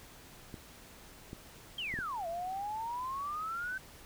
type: clicks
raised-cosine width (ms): 3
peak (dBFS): -29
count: 4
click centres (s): 0.542 / 1.331 / 1.94 / 1.989
type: exponential two-way sweep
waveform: sine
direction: down then up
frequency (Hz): 3241 to 659.3 to 1553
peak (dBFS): -35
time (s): 1.78-3.78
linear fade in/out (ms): 5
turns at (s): 2.27
effects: pink hiss -54 dBFS RMS until 4.05 s